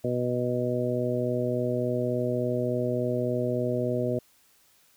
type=harmonic tone; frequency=123.47 Hz; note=B2; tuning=in tune; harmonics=1 / 2 / 3 / 4 / 5; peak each=-31 / -31 / -31 / -31 / -31 dBFS; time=0.04-4.19 s; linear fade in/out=5 ms; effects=white hiss -62 dBFS RMS until 4.96 s